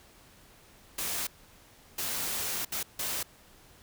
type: noise bursts at uneven times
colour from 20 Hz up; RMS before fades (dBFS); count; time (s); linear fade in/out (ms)
white; -33; 4; 0.98-1.27 / 1.98-2.65 / 2.72-2.83 / 2.99-3.23; 5
effects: pink hiss -57 dBFS RMS until 3.82 s